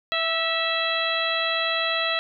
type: harmonic tone with a mistuned harmonic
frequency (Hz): 659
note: E5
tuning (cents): -1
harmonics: 1 / 2 / 3 / 4 / 5 / 6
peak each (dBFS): -29 / -29 / -29 / -29 / -29 / -29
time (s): 0.12-2.19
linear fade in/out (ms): 0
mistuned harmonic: 3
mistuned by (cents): -28
effects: none